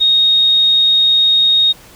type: tone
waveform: sine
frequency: 3729 Hz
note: A#7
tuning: in tune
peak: -8 dBFS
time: 0-1.73 s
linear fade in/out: 20 ms
effects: pink hiss -41 dBFS RMS until 1.95 s